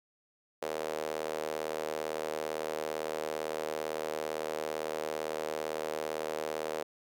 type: tone with high-pass filter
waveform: sawtooth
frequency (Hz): 77.78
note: D#2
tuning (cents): 0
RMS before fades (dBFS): -36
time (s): 0.62-6.83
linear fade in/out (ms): 5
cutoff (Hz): 500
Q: 3.1
effects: none